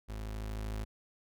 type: tone with level ramp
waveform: 35% pulse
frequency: 53.2 Hz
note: G#1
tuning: 42 cents sharp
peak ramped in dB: -37 to -33 dBFS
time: 0.08-0.85 s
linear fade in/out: 20 ms
effects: none